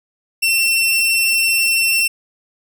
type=tone; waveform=sawtooth; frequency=2703 Hz; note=E7; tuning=43 cents sharp; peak=-10 dBFS; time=0.42-2.08 s; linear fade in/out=10 ms; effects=none